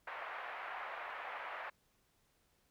pink band-pass noise, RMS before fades -45 dBFS, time 0.07-1.7 s, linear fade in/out 5 ms, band 670 to 2200 Hz, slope 24 dB/octave, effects pink hiss -75 dBFS RMS until 2.7 s

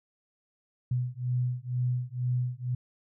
sine beating tone pair, 123.47 / 125.57 Hz, B2 / B2, 0 / +29 cents, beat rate 2.1 Hz, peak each -30 dBFS, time 0.91-2.75 s, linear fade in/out 5 ms, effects none

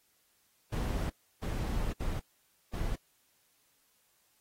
brown noise bursts at uneven times, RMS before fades -33 dBFS, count 4, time 0.72-1.1 / 1.42-1.93 / 2-2.2 / 2.73-2.96 s, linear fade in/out 10 ms, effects white hiss -71 dBFS RMS until 4.4 s + AAC 48 kbps

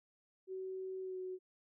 sine tone with pitch glide, 377 to 370.7 Hz, F#4 to F#4, +32 to +3 cents, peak -40 dBFS, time 0.47-1.39 s, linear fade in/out 50 ms, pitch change -29 cents, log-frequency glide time 1.01-1.18 s, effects none

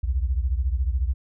sine beating tone pair, 60.6 / 74.6 Hz, B1 / D2, -32 / +28 cents, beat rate 14 Hz, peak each -22 / -26 dBFS, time 0.03-1.14 s, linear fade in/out 10 ms, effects none

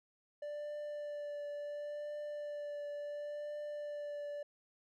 triangle tone with vibrato, 587.3 Hz, D5, in tune, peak -38 dBFS, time 0.42-4.43 s, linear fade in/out 5 ms, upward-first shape triangle, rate 0.71 Hz, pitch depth 17 cents each way, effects none

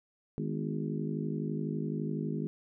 harmonic tone with a mistuned harmonic, 51.91 Hz, G#1, in tune, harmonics 3 / 4 / 5 / 6 / 7 / 8, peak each -35 / -37 / -39 / -41 / -42 / -43 dBFS, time 0.38-2.47 s, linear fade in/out 0 ms, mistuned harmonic 5, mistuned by -67 cents, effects none

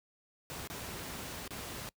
pink noise with dropouts, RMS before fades -42 dBFS, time 0.5-1.89 s, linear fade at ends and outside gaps 0 ms, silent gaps 0.674-0.7 / 1.477-1.507 s, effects noise-tail reverb RT60 0.1 s tail -24 dB re dry + high-pass 60 Hz 12 dB/octave

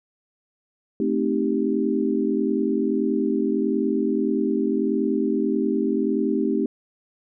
sine chord, A half-diminished seventh, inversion none, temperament equal, 220 / 261.6 / 311.1 / 392 Hz, A3 / C4 / Eb4 / G4, 0 / 0 / 0 / 0 cents, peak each -25 dBFS, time 1-6.66 s, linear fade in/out 2 ms, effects none

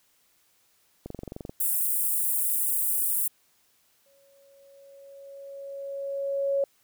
click train, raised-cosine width 2 ms, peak -23 dBFS, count 11, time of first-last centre 1.06-1.495 s, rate 23 Hz
white high-pass noise, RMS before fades -26 dBFS, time 1.6-3.28 s, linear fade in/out 5 ms, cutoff 8600 Hz, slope 48 dB/octave
sine tone with exponential growth, 554.4 Hz, C#5, in tune, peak -21 dBFS, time 4.06-6.64 s, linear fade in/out 2 ms, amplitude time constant 560 ms
effects white hiss -66 dBFS RMS until 6.83 s

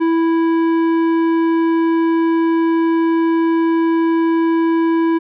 sine tone with tanh clipping, 329.6 Hz, E4, in tune, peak -14 dBFS, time 0-5.19 s, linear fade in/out 20 ms, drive 12 dB, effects none

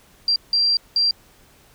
sine tone bursts at uneven times, 4732 Hz, D8, 12 cents sharp, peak -15 dBFS, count 3, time 0.28-0.36 / 0.53-0.77 / 0.96-1.11 s, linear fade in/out 2 ms, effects pink hiss -53 dBFS RMS until 1.74 s

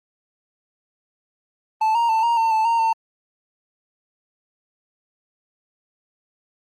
triangle tone with pitch steps, 876 / 934 / 890 / 936 / 903 / 879 / 924 / 901 Hz, A5 / A#5 / A5 / A#5 / A5 / A5 / A#5 / A5, -8 / +3 / +20 / +7 / +45 / -2 / -16 / +41 cents, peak -14 dBFS, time 1.81-2.93 s, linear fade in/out 5 ms, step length 140 ms, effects Opus 24 kbps

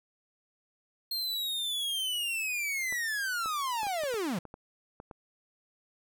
45% pulse linear sweep, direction down, 4231 to 155.7 Hz, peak -30 dBFS, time 1.11-4.39 s, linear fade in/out 5 ms
clicks, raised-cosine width 1 ms, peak -30 dBFS, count 10, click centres 2.925 / 3.459 / 3.832 / 3.868 / 4.036 / 4.141 / 4.453 / 4.541 / 5.001 / 5.112 s
effects none

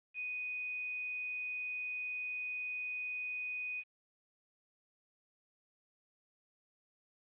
sine tone with quantisation, 2489 Hz, D#7, in tune, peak -37 dBFS, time 0.14-3.84 s, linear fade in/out 50 ms, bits 10, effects resampled to 8000 Hz

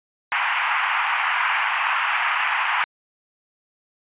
pink band-pass noise, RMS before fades -22 dBFS, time 0.32-2.84 s, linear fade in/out 0 ms, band 850 to 2800 Hz, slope 48 dB/octave, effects resampled to 8000 Hz

